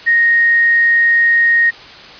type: tone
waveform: sine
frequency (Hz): 1864.7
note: A#6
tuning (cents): 0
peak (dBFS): -8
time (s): 0.06-1.71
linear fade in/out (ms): 20
effects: white hiss -35 dBFS RMS until 2.19 s + resampled to 11025 Hz